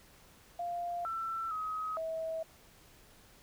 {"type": "tone with pitch steps", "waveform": "sine", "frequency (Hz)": [697, 1337, 1267, 647], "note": ["F5", "E6", "D#6", "E5"], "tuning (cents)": [-4, 24, 31, -32], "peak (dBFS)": -34, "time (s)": [0.59, 2.43], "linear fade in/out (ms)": 5, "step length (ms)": 460, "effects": ["pink hiss -60 dBFS RMS until 3.42 s"]}